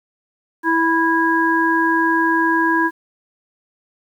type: harmonic tone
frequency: 328.6 Hz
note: E4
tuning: 5 cents flat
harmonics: 1 / 3 / 5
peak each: -18 / -18 / -18 dBFS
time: 0.63-2.91 s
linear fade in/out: 50 ms
effects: 8-bit